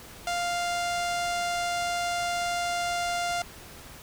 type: tone with low-pass filter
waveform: sawtooth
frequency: 698.5 Hz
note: F5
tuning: in tune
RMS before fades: -29 dBFS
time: 0.27-3.42 s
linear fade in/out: 2 ms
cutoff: 7800 Hz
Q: 1.2
effects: pink hiss -46 dBFS RMS until 4.02 s